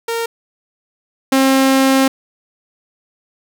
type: tone pair in turn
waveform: sawtooth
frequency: 461.3 / 267.2 Hz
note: A#4 / C4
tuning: -18 / +36 cents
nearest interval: major sixth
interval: 946 cents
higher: first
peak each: -14 / -6 dBFS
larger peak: second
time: 0.08-0.26 / 1.32-2.08 s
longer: second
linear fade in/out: 5 ms
effects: none